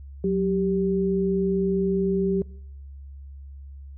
sine tone pair together, 184.53 / 391 Hz, F#3 / G4, -4 / -4 cents, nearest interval octave + minor second, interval 1300 cents, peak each -23 dBFS, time 0.24-2.42 s, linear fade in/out 2 ms, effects noise-tail reverb RT60 0.8 s tail -24 dB re dry + added 69 Hz sine -38 dBFS peak until 3.97 s

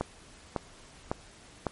click train, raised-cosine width 1 ms, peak -14 dBFS, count 4, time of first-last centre 0.01-1.667 s, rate 1.81 Hz, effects pink hiss -53 dBFS RMS until 1.71 s + MP3 48 kbps

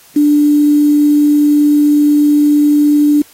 sine tone with quantisation, 294.3 Hz, D4, 4 cents sharp, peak -6 dBFS, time 0.16-3.22 s, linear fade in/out 5 ms, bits 5, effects white hiss -43 dBFS RMS until 3.33 s + AAC 48 kbps

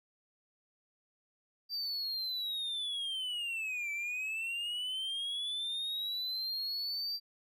triangle linear two-way sweep, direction down then up, 4699 to 2310 to 4699 Hz, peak -33 dBFS, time 1.69-7.2 s, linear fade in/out 50 ms, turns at 3.91 s, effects none

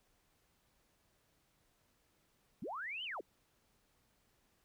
sine linear two-way sweep, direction up then down, 138.59 to 3136 to 263.2 Hz, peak -40 dBFS, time 2.62-3.21 s, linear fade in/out 5 ms, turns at 3.04 s, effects pink hiss -75 dBFS RMS until 4.64 s

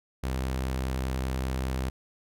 sawtooth tone with vibrato, 65 Hz, C2, 11 cents flat, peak -24 dBFS, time 0.23-1.9 s, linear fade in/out 10 ms, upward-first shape triangle, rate 11 Hz, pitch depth 12 cents each way, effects none

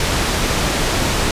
pink low-pass noise, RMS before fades -18 dBFS, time 0-1.31 s, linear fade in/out 2 ms, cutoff 8000 Hz, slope 12 dB/octave, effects resampled to 32000 Hz

